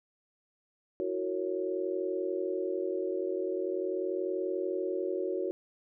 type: chord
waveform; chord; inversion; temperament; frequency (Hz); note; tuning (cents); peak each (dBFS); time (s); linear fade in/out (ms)
sine; F# dominant seventh; third; equal with one note detuned; 329.6 / 370 / 461.1 / 554.4; E4 / F#4 / A#4 / C#5; 0 / 0 / -19 / 0; -38 / -32 / -38 / -37; 1-5.51; 0
effects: none